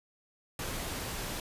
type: noise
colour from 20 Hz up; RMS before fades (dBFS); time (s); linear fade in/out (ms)
pink; -37; 0.59-1.4; 2
effects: resampled to 32000 Hz